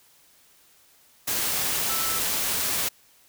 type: tone in noise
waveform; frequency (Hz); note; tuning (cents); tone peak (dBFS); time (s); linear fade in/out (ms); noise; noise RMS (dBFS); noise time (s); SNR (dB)
sine; 1318.5; E6; 0; -33; 1.89-2.19; 10; white; -26; 1.27-2.89; -10
effects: white hiss -58 dBFS RMS until 3.28 s